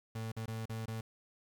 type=tone with dropouts; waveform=35% pulse; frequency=111.9 Hz; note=A2; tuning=30 cents sharp; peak=-36 dBFS; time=0.15-1.01 s; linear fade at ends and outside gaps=5 ms; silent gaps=0.319-0.365 / 0.459-0.479 / 0.656-0.695 / 0.858-0.88 s; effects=11-bit